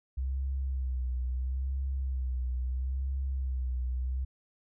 sine tone with vibrato, 64.7 Hz, C2, 19 cents flat, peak -29 dBFS, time 0.17-4.25 s, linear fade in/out 10 ms, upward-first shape sine, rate 0.75 Hz, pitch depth 63 cents each way, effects none

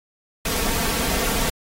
pink noise with comb filter, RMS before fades -23 dBFS, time 0.45-1.5 s, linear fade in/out 5 ms, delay 4.4 ms, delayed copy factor +0.55, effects AAC 48 kbps

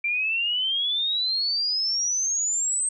sine exponential sweep, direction up, 2349 to 8372 Hz, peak -22 dBFS, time 0.04-2.89 s, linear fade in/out 5 ms, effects none

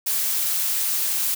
blue noise, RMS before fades -23 dBFS, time 0.06-1.35 s, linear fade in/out 10 ms, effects none

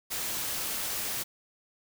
white noise, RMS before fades -33 dBFS, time 0.1-1.24 s, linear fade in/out 20 ms, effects none

